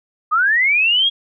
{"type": "linear sweep", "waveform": "sine", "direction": "up", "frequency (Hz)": [1195, 3336], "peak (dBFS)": -12, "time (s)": [0.31, 1.1], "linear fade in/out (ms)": 20, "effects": []}